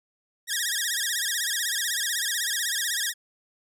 10% pulse tone with vibrato, 1760 Hz, A6, in tune, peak -16 dBFS, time 0.47-3.14 s, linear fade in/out 50 ms, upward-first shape sine, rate 16 Hz, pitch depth 160 cents each way, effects none

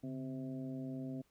harmonic tone with a mistuned harmonic, 130.81 Hz, C3, in tune, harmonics 1 / 2 / 3 / 4 / 5, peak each -45 / -41 / -54 / -55 / -53 dBFS, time 0.03-1.22 s, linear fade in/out 10 ms, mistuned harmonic 1, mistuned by +110 cents, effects pink hiss -75 dBFS RMS until 1.3 s

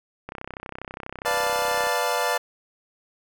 click train, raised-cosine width 0.5 ms, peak -19 dBFS, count 52, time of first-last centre 0.29-1.869 s, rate 32.3 Hz
25% pulse chord, B half-diminished seventh, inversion none, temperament equal, 493.9 / 587.3 / 698.5 / 880 Hz, B4 / D5 / F5 / A5, 0 / 0 / 0 / 0 cents, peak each -24 dBFS, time 1.25-2.38 s, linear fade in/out 10 ms
effects none

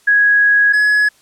sine / triangle tone pair in turn, 1661.2 / 1688.3 Hz, G#6 / G#6, 0 / +28 cents, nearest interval unison, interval 28 cents, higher second, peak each -8 dBFS, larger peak neither, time 0.07-0.73 / 0.73-1.09 s, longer first, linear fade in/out 10 ms, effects white hiss -52 dBFS RMS until 1.21 s + low-pass 10000 Hz 12 dB/octave

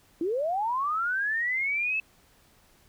sine linear sweep, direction up, 311.1 to 2637 Hz, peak -25 dBFS, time 0.21-2 s, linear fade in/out 2 ms, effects pink hiss -61 dBFS RMS until 2.88 s

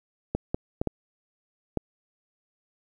clicks, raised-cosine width 2 ms, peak -12 dBFS, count 5, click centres 0.35 / 0.545 / 0.815 / 0.873 / 1.773 s, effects 9-bit

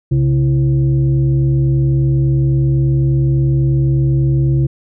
sine tone with frequency modulation, 134.9 Hz, C#3, 47 cents flat, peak -10 dBFS, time 0.11-4.67 s, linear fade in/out 10 ms, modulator 198 Hz, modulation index 0.57, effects none

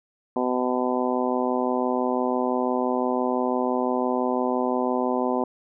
harmonic tone, 125.9 Hz, B2, 34 cents sharp, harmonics 2 / 3 / 4 / 5 / 6 / 7 / 8, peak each -26 / -28 / -29 / -30 / -31 / -31 / -32 dBFS, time 0.36-5.44 s, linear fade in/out 2 ms, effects none

